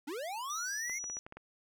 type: linear sweep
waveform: square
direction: up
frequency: 261.6 to 2185 Hz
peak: -38 dBFS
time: 0.07-0.99 s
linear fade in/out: 10 ms
type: tone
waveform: sine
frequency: 5850 Hz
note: F#8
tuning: 21 cents flat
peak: -38 dBFS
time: 0.5-1.19 s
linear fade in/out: 0 ms
type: clicks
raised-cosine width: 0.5 ms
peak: -32 dBFS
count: 7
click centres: 0.897 / 1.041 / 1.099 / 1.169 / 1.265 / 1.324 / 1.37 s
effects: none